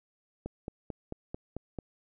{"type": "click train", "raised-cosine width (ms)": 2, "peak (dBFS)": -23, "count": 7, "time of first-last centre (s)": [0.46, 1.787], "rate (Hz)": 4.52, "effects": []}